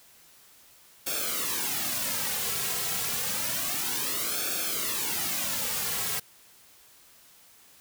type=noise with flanger; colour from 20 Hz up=white; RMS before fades=-30 dBFS; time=1.06-6.2 s; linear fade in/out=10 ms; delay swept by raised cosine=1 to 3.4 ms; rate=0.29 Hz; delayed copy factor=-0.8; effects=white hiss -56 dBFS RMS until 7.8 s

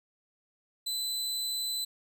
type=tone; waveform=sawtooth; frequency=4016 Hz; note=B7; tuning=28 cents sharp; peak=-28 dBFS; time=0.86-1.85 s; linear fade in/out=10 ms; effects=none

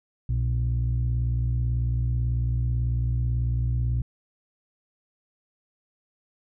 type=tone pair together; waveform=sine; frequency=61.83 / 120 Hz; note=B1 / B2; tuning=+3 / -49 cents; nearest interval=major seventh; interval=1148 cents; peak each=-23 dBFS; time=0.29-4.02 s; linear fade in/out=5 ms; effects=tanh soft clip ceiling -18 dBFS

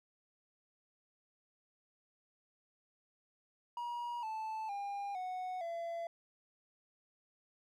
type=tone with pitch steps; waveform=triangle; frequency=956 / 876.7 / 803.9 / 737.2 / 676 Hz; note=A#5 / A5 / G5 / F#5 / E5; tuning=+43 / -7 / +43 / -7 / +43 cents; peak=-36 dBFS; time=3.77-6.07 s; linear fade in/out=2 ms; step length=460 ms; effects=none

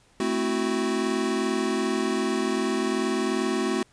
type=chord; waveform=square; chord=F# half-diminished seventh; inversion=first; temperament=equal with one note detuned; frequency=219 / 261.6 / 329.6 / 370 Hz; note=A3 / C4 / E4 / F#4; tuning=-8 / 0 / 0 / 0 cents; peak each=-30 / -30 / -32 / -28 dBFS; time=0.2-3.83 s; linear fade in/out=2 ms; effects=pink hiss -60 dBFS RMS until 3.92 s + resampled to 22050 Hz

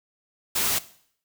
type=noise; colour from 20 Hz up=white; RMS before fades=-24 dBFS; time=0.55-0.79 s; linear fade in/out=10 ms; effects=noise-tail reverb RT60 0.6 s tail -17 dB re dry

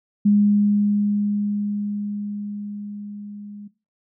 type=tone with level ramp; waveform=sine; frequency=205.7 Hz; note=G#3; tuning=16 cents flat; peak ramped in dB=-12 to -35 dBFS; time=0.25-3.68 s; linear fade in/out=10 ms; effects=noise-tail reverb RT60 0.3 s tail -18 dB re dry

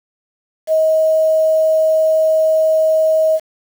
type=tone with quantisation; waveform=sine; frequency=633 Hz; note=D#5; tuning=30 cents sharp; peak=-10 dBFS; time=0.67-3.4 s; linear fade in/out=50 ms; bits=6; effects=none

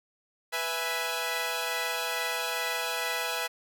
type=chord; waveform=10% pulse; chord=E major; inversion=second; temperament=equal; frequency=493.9 / 659.3 / 830.6 Hz; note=B4 / E5 / G#5; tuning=0 / 0 / 0 cents; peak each=-25 / -25 / -26 dBFS; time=0.52-3.48 s; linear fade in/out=20 ms; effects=none

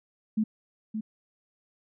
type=tone with echo; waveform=sine; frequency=217.4 Hz; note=A3; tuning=21 cents flat; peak=-22 dBFS; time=0.37-0.44 s; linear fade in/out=10 ms; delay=570 ms; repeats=1; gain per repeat=-7 dB; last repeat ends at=1.01 s; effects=none

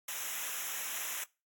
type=noise with comb filter; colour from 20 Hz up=white; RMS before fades=-38 dBFS; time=0.08-1.24 s; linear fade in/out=5 ms; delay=0.22 ms; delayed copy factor=-0.95; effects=noise-tail reverb RT60 0.3 s tail -24 dB re dry + AAC 64 kbps

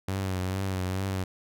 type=tone with vibrato; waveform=sawtooth; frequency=94.4 Hz; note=F#2; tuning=35 cents sharp; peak=-24 dBFS; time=0.08-1.24 s; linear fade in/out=5 ms; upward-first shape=triangle; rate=2.3 Hz; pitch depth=59 cents each way; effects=none

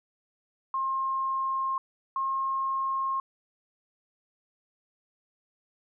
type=tone pair in turn; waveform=sine; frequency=1066 / 1072.8 Hz; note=C6 / C6; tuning=+32 / +43 cents; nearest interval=unison; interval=11 cents; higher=second; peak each=-26 dBFS; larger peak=neither; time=0.74-1.78 / 2.16-3.2 s; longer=neither; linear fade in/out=2 ms; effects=none

